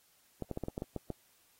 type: clicks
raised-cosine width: 2 ms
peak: -23 dBFS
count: 9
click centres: 0.423 / 0.513 / 0.574 / 0.637 / 0.684 / 0.779 / 0.821 / 0.963 / 1.103 s
effects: white hiss -68 dBFS RMS until 1.59 s + AAC 48 kbps